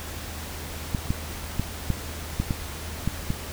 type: clicks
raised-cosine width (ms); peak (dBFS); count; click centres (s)
5; -11; 8; 0.948 / 1.105 / 1.596 / 1.903 / 2.4 / 2.508 / 3.076 / 3.304
effects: added 78 Hz sine -37 dBFS peak until 3.52 s + pink hiss -37 dBFS RMS until 3.52 s